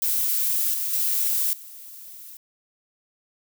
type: noise with level steps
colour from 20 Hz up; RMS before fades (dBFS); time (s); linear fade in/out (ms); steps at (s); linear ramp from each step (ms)
violet; -23 / -27 / -23 / -42; 0.02-2.37; 2; 0.74 / 0.93 / 1.53; 2
effects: none